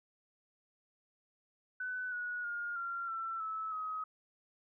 sine tone with pitch steps, 1502 / 1460.1 / 1419.3 / 1379.7 / 1341.2 / 1303.8 / 1267.4 Hz, F#6 / F#6 / F6 / F6 / E6 / E6 / D#6, +26 / -23 / +28 / -21 / +30 / -19 / +32 cents, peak -36 dBFS, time 1.8-4.04 s, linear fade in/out 5 ms, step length 320 ms, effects none

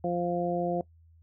harmonic tone, 174.61 Hz, F3, in tune, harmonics 1 / 2 / 3 / 4, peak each -32 / -32 / -32 / -32 dBFS, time 0.04-0.81 s, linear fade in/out 2 ms, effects noise-tail reverb RT60 0.1 s tail -20 dB re dry + added 82 Hz sine -55 dBFS peak until 1.22 s

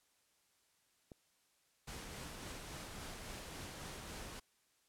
click, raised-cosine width 2 ms, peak -38 dBFS, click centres 1.118 s
pink noise with tremolo, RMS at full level -47 dBFS, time 1.87-4.4 s, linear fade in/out 10 ms, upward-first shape sine, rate 3.6 Hz, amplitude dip 25%
effects white hiss -75 dBFS RMS until 4.88 s + low-pass 11000 Hz 12 dB/octave

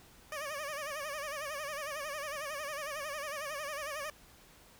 15% pulse tone with vibrato, 587.3 Hz, D5, in tune, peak -31 dBFS, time 0.32-4.1 s, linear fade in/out 2 ms, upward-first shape sine, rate 11 Hz, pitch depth 110 cents each way, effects pink hiss -59 dBFS RMS until 4.79 s

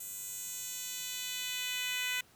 10% pulse tone with high-pass filter sweep, 500 Hz, B4, 21 cents sharp, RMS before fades -38 dBFS, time 0-2.21 s, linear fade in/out 5 ms, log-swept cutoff 9100 to 2100 Hz, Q 1.3, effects pink hiss -62 dBFS RMS until 2.35 s + high-pass 80 Hz 12 dB/octave

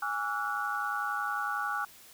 sine tone cluster, 824 / 1143 / 1346 / 1457 Hz, G#5 / D6 / E6 / F#6, -14 / -47 / +36 / -27 cents, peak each -36 / -36 / -36 / -34 dBFS, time 0.02-1.85 s, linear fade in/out 5 ms, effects white hiss -54 dBFS RMS until 2.13 s

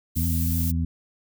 violet noise, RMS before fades -31 dBFS, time 0.15-0.72 s, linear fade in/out 20 ms
harmonic tone, 83 Hz, E2, 12 cents sharp, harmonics 1 / 2 / 3, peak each -23 / -28 / -30 dBFS, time 0.16-0.85 s, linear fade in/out 5 ms
effects none

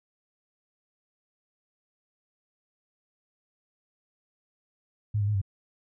sine tone with pitch steps, 105.4 / 101.4 / 105.4 / 97.6 Hz, G#2 / G#2 / G#2 / G2, +26 / -41 / +26 / -7 cents, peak -23 dBFS, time 5.14-5.416 s, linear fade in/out 10 ms, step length 69 ms, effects none

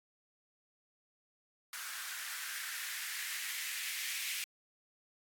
violet noise with band-pass filter sweep, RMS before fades -41 dBFS, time 1.73-4.44 s, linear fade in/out 2 ms, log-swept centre 1400 to 2300 Hz, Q 2.9, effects AAC 64 kbps

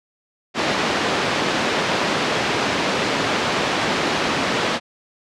pink band-pass noise, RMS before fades -21 dBFS, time 0.54-4.8 s, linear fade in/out 50 ms, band 230 to 4200 Hz, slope 12 dB/octave, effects low-pass 8000 Hz 12 dB/octave

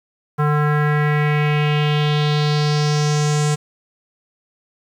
square tone with low-pass filter sweep, 149.1 Hz, D3, 27 cents sharp, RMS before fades -17 dBFS, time 0.38-3.56 s, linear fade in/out 20 ms, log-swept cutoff 1300 to 7900 Hz, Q 3.2, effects 8-bit

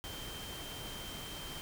sine tone in noise, 3136 Hz, G7, in tune, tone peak -47 dBFS, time 0.04-1.61 s, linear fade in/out 0 ms, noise pink, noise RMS -45 dBFS, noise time 0.04-1.61 s, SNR -5 dB, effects none

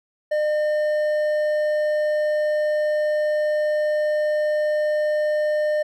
triangle tone with hard clipping, 605 Hz, D#5, 49 cents flat, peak -20 dBFS, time 0.31-5.83 s, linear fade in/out 10 ms, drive 9 dB, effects none

